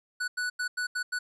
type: tone bursts at uneven times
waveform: square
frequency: 1480 Hz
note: F#6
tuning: in tune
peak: -29 dBFS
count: 6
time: 0.2-0.28 / 0.37-0.5 / 0.59-0.68 / 0.77-0.87 / 0.95-1.03 / 1.12-1.19 s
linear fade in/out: 10 ms
effects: resampled to 22050 Hz + 11-bit